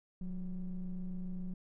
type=ring-modulated tone; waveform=triangle; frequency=97.8 Hz; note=G2; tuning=4 cents flat; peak=-30 dBFS; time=0.21-1.54 s; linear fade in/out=5 ms; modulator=84.1 Hz; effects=tanh soft clip ceiling -31 dBFS